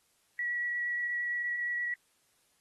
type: tone with vibrato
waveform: sine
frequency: 1931 Hz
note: B6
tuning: 39 cents flat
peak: -30 dBFS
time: 0.39-1.94 s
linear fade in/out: 2 ms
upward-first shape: sine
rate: 8.6 Hz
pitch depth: 9 cents each way
effects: white hiss -71 dBFS RMS until 2.6 s + AAC 32 kbps